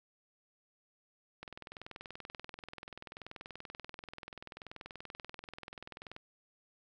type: click train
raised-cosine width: 0.3 ms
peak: -29 dBFS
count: 99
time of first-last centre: 1.43-6.164 s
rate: 20.7 Hz
effects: none